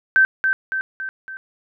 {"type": "tone with echo", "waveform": "sine", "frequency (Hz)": 1550, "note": "G6", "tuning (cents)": -20, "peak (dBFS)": -10, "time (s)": [0.16, 0.25], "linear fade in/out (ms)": 0, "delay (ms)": 280, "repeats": 4, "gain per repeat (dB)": -5, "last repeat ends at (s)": 1.37, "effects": []}